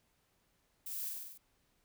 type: noise with echo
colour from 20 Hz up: violet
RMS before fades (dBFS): -43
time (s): 0.86-1.09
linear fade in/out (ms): 5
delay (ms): 48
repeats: 6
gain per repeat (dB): -2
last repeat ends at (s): 1.378
effects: pink hiss -75 dBFS RMS until 1.84 s